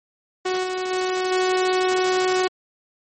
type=tone with level steps; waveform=sawtooth; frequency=370 Hz; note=F#4; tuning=in tune; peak=-17 / -20 / -17 / -14 dBFS; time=0.45-2.48 s; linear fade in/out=10 ms; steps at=0.63 / 0.9 / 1.31 s; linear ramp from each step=10 ms; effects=MP3 32 kbps